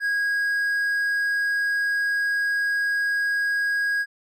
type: tone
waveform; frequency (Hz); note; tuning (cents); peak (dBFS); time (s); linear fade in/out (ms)
triangle; 1644; G#6; -18; -19; 0-4.06; 50
effects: none